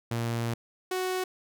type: tone pair in turn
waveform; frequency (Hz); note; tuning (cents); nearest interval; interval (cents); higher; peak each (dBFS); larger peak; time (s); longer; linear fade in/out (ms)
sawtooth; 116.7 / 370.3; A#2 / F#4; +2 / +1; octave + minor sixth; 1999; second; -24 / -24; neither; 0.11-0.54 / 0.91-1.24; first; 5
effects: none